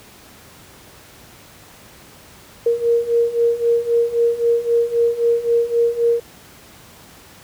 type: beating tone pair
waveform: sine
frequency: 466.2 / 470 Hz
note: A#4 / A#4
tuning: 0 / +14 cents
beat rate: 3.8 Hz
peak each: -19 / -16 dBFS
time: 2.66-6.2 s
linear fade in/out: 5 ms
effects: pink hiss -44 dBFS RMS until 7.43 s + high-pass 60 Hz 12 dB/octave